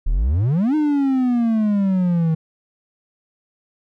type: exponential two-way sweep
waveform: triangle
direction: up then down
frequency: 32.7 to 310.4 to 158 Hz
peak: -13 dBFS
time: 0.06-2.35 s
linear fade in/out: 10 ms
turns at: 0.75 s
effects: none